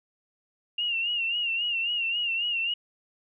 sine tone with vibrato, 2794 Hz, F7, in tune, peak -25 dBFS, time 0.78-2.74 s, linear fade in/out 5 ms, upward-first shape sine, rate 3.7 Hz, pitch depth 72 cents each way, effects none

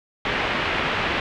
white low-pass noise, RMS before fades -24 dBFS, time 0.25-1.2 s, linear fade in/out 2 ms, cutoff 2800 Hz, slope 24 dB/octave, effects none

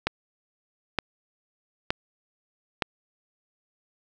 click train, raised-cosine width 0.3 ms, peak -7 dBFS, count 4, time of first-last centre 0.07-2.822 s, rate 1.09 Hz, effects none

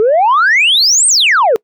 sine exponential two-way sweep, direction up then down, 415.3 to 8870 to 415.3 Hz, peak -5 dBFS, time 0-1.56 s, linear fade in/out 0 ms, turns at 1.07 s, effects noise-tail reverb RT60 0.1 s tail -26 dB re dry + tanh soft clip ceiling -4 dBFS

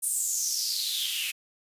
white noise with high-pass filter sweep, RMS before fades -29 dBFS, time 0.02-1.32 s, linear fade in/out 20 ms, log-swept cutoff 9300 to 2500 Hz, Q 6.4, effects resampled to 32000 Hz

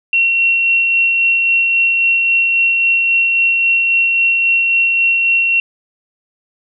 sine tone with tremolo, 2729 Hz, F7, 41 cents flat, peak -9 dBFS, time 0.13-5.6 s, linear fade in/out 2 ms, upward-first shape sine, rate 3.7 Hz, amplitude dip 25%, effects none

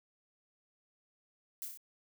violet noise with echo, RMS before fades -40 dBFS, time 1.62-1.65 s, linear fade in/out 0 ms, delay 31 ms, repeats 4, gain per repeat -3 dB, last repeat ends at 1.774 s, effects none

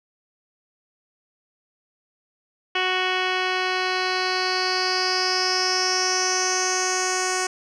10% pulse tone with low-pass filter sweep, 370 Hz, F#4, in tune, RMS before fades -23 dBFS, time 2.75-7.47 s, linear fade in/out 5 ms, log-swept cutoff 3200 to 7300 Hz, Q 6.6, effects none

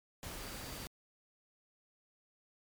sine tone in noise, 4689 Hz, D8, 4 cents flat, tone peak -56 dBFS, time 0.4-0.86 s, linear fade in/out 0 ms, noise pink, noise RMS -45 dBFS, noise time 0.23-0.87 s, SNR -14 dB, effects MP3 96 kbps

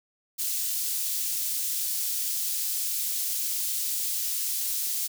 white high-pass noise, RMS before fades -29 dBFS, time 0.38-5.08 s, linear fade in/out 20 ms, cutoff 4700 Hz, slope 12 dB/octave, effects none

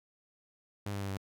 sawtooth tone with pitch steps, 101.4 / 99.95 / 98.51 / 97.1 Hz, G#2 / G2 / G2 / G2, -41 / +34 / +9 / -16 cents, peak -31 dBFS, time 0.86-1.172 s, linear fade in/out 5 ms, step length 78 ms, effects none

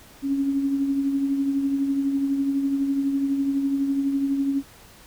sine tone with tremolo, 276.3 Hz, C#4, 6 cents flat, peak -18 dBFS, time 0.22-4.63 s, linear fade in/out 50 ms, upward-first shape triangle, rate 12 Hz, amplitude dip 50%, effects pink hiss -49 dBFS RMS until 5.06 s

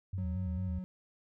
sine tone with vibrato, 87.31 Hz, F2, in tune, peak -33 dBFS, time 0.13-0.79 s, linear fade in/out 5 ms, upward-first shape square, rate 4.5 Hz, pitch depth 140 cents each way
triangle tone, 184 Hz, F#3, 9 cents flat, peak -36 dBFS, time 0.18-0.84 s, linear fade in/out 0 ms
effects none

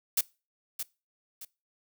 blue noise with echo, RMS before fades -25 dBFS, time 0.17-0.21 s, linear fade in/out 5 ms, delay 620 ms, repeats 2, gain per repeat -9 dB, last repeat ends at 1.45 s, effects noise-tail reverb RT60 0.3 s tail -23 dB re dry

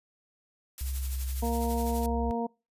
blue noise with tremolo, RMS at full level -38 dBFS, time 0.78-2.06 s, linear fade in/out 0 ms, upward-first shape sine, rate 12 Hz, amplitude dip 55%
sine tone with vibrato, 65.41 Hz, C2, in tune, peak -30 dBFS, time 0.81-2.31 s, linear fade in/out 0 ms, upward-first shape sine, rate 1.7 Hz, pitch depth 16 cents each way
harmonic tone, 233.1 Hz, A#3, in tune, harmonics 1 / 2 / 3 / 4, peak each -31 / -33 / -35 / -36 dBFS, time 1.42-2.47 s, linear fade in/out 10 ms
effects noise-tail reverb RT60 0.3 s tail -26 dB re dry + resampled to 32000 Hz

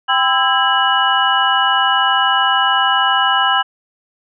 sine tone cluster, 788 / 1015 / 1321 / 1628 / 2935 Hz, G5 / B5 / E6 / G#6 / F#7, +9 / +47 / +3 / -35 / -15 cents, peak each -18 dBFS, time 0.08-3.63 s, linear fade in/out 20 ms, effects none

